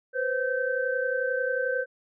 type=tone cluster; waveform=sine; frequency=497.8 / 529 / 1547 Hz; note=B4 / C5 / G6; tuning=+14 / +19 / -23 cents; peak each=-29 dBFS; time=0.13-1.86 s; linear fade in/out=50 ms; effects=none